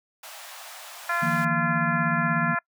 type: high-pass noise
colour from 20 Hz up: pink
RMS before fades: -42 dBFS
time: 0.23-1.45 s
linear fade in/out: 5 ms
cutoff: 620 Hz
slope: 48 dB/octave
type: harmonic tone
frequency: 344.1 Hz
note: F4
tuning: 26 cents flat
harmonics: 2 / 3 / 4 / 5 / 6 / 7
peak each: -32 / -30 / -27 / -27 / -38 / -38 dBFS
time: 1.09-2.59 s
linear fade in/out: 5 ms
type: chord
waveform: sine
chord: Eb suspended second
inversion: none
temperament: equal with one note detuned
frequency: 155.56 / 172.01 / 233.1 Hz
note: Eb3 / F3 / Bb3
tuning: 0 / -26 / 0 cents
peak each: -29 dBFS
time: 1.22-2.55 s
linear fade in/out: 10 ms
effects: noise-tail reverb RT60 0.1 s tail -26 dB re dry